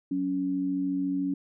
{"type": "tone pair together", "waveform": "sine", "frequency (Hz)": [185.7, 279.6], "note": ["F#3", "C#4"], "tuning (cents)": [7, 15], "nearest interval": "perfect fifth", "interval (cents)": 708, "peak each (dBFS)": [-34, -26], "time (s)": [0.11, 1.34], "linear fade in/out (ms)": 5, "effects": []}